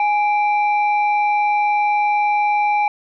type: tone pair together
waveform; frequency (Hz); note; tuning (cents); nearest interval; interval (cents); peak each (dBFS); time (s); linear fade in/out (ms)
sine; 831.9 / 2349; G#5 / D7; +3 / 0; octave + tritone; 1797; -14 / -22; 0-2.88; 2
effects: tanh soft clip ceiling -8 dBFS